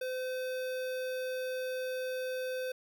square tone with notch filter, 512 Hz, C5, 38 cents flat, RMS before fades -36 dBFS, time 0.01-2.72 s, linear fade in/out 5 ms, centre 7400 Hz, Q 1.5, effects none

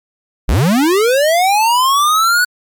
square linear sweep, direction up, 36.85 to 1489 Hz, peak -10 dBFS, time 0.48-2.45 s, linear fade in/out 10 ms, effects MP3 96 kbps

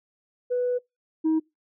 sine tone pair in turn, 493.9 / 317.3 Hz, B4 / D#4, 0 / +34 cents, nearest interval minor sixth, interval 766 cents, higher first, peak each -21 / -17 dBFS, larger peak second, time 0.5-0.79 / 1.24-1.4 s, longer first, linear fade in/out 20 ms, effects noise-tail reverb RT60 0.2 s tail -25 dB re dry + tanh soft clip ceiling -18 dBFS

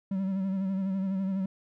triangle tone with vibrato, 192 Hz, G3, 36 cents flat, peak -25 dBFS, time 0.11-1.46 s, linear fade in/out 5 ms, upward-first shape sine, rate 12 Hz, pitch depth 43 cents each way, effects none

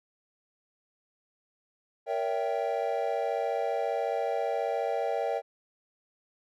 triangle chord, A# diminished seventh, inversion none, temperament equal with one note detuned, 466.2 / 564.7 / 659.3 / 784 Hz, A#4 / C#5 / E5 / G5, 0 / +32 / 0 / 0 cents, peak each -31 dBFS, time 2.06-5.42 s, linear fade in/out 50 ms, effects none

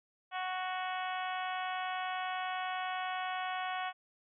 harmonic tone, 370 Hz, F#4, in tune, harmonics 2 / 3 / 4 / 5 / 6 / 7 / 8 / 9, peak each -37 / -41 / -43 / -45 / -47 / -48 / -49 / -50 dBFS, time 0.31-3.93 s, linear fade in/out 50 ms, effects none

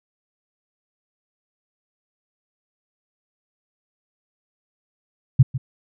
sine tone with echo, 130.4 Hz, C3, 5 cents flat, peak -6 dBFS, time 5.39-5.43 s, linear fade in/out 10 ms, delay 150 ms, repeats 1, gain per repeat -15 dB, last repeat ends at 5.58 s, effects none

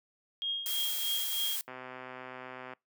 sine tone with tremolo, 3250 Hz, G#7, 38 cents flat, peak -29 dBFS, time 0.42-1.56 s, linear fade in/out 0 ms, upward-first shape triangle, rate 3.2 Hz, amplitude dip 70%
blue noise, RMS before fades -35 dBFS, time 0.66-1.61 s, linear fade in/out 0 ms
click train, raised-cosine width 0.5 ms, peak -28 dBFS, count 136, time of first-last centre 1.68-2.735 s, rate 128 Hz
effects noise-tail reverb RT60 0.2 s tail -25 dB re dry + high-pass 200 Hz 12 dB/octave

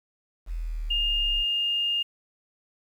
sine exponential sweep, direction down, 42.53 to 33.47 Hz, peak -28 dBFS, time 0.46-1.45 s, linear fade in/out 50 ms
sine tone, 2825 Hz, F7, 19 cents sharp, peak -23 dBFS, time 0.9-2.03 s, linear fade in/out 10 ms
effects 9-bit

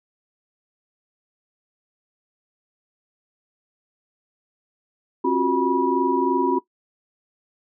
sine tone cluster, 268.8 / 352.9 / 376.1 / 972 Hz, C4 / F4 / F#4 / B5, +47 / +18 / +28 / -28 cents, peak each -23 dBFS, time 5.24-6.59 s, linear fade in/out 10 ms, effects noise-tail reverb RT60 0.1 s tail -17 dB re dry

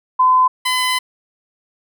sine / 15% pulse tone pair in turn, 1020 / 1013 Hz, C6 / B5, -44 / +44 cents, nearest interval unison, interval 12 cents, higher first, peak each -9 dBFS, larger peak neither, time 0.19-0.48 / 0.65-0.99 s, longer second, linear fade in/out 10 ms, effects none

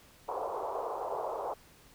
pink band-pass noise, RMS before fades -36 dBFS, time 0.28-1.54 s, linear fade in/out 10 ms, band 410 to 1100 Hz, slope 48 dB/octave, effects pink hiss -59 dBFS RMS until 1.94 s

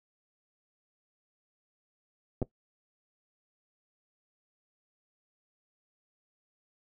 clicks, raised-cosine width 2 ms, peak -18 dBFS, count 2, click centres 2.418 / 2.426 s, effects noise-tail reverb RT60 0.1 s tail -18 dB re dry

